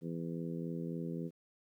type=harmonic tone; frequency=83.6 Hz; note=E2; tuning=25 cents sharp; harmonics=2 / 3 / 4 / 5 / 6; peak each=-39 / -43 / -45 / -47 / -49 dBFS; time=0.01-1.31 s; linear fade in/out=50 ms; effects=12-bit